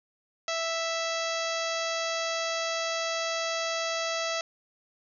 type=harmonic tone; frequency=659.3 Hz; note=E5; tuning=in tune; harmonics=1 / 2 / 3 / 4 / 5 / 6 / 7 / 8 / 9 / 10; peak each=-32 / -35 / -37 / -38 / -39 / -40 / -40 / -41 / -42 / -42 dBFS; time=0.48-4.41 s; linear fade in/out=2 ms; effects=none